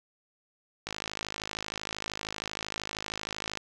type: click train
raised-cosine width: 0.2 ms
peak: -16 dBFS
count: 144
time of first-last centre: 0.87-3.573 s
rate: 52.9 Hz
effects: none